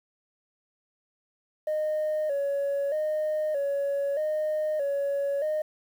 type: tone with vibrato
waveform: sine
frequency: 587.3 Hz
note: D5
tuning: in tune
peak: -23 dBFS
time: 1.67-5.62 s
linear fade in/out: 5 ms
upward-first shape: square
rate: 0.8 Hz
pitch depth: 79 cents each way
effects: tanh soft clip ceiling -23 dBFS + 9-bit